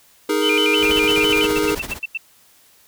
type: chord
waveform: square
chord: D# suspended fourth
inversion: none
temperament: equal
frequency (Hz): 311.1 / 415.3 / 466.2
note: D#4 / G#4 / A#4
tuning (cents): 0 / 0 / 0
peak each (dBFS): -22 / -21 / -24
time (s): 0.29-1.75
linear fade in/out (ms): 5
type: tone with vibrato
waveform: sine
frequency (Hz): 2692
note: E7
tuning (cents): +36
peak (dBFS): -17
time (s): 0.41-1.48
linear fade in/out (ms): 50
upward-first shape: square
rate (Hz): 6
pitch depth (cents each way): 200
type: tone bursts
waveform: sine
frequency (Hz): 2679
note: E7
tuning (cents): +27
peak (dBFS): -21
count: 13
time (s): 0.73-2.175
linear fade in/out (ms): 5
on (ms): 29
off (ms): 89
type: noise with tremolo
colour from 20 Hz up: pink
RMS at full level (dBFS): -27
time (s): 0.76-2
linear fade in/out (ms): 50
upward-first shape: sine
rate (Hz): 15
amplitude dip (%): 80
effects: white hiss -53 dBFS RMS until 2.87 s